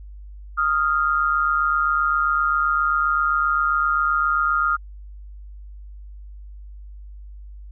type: tone pair together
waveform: sine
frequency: 1244.5 / 1392.1 Hz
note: D#6 / F6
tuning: 0 / -6 cents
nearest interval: major second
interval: 194 cents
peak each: -20 dBFS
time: 0.57-4.77 s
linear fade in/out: 20 ms
effects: added 50 Hz sine -36 dBFS peak until 7.71 s